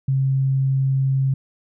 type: tone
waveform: sine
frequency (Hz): 134.4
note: C3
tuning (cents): +47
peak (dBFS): -16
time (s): 0.08-1.34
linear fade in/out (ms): 5
effects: none